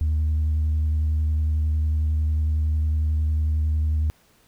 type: tone with vibrato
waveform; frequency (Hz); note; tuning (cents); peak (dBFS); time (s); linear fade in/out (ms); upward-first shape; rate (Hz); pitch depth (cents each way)
sine; 77.1; D#2; -15; -17; 0.01-4.1; 0; sine; 11; 16
effects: tanh soft clip ceiling -17 dBFS + pink hiss -59 dBFS RMS until 4.47 s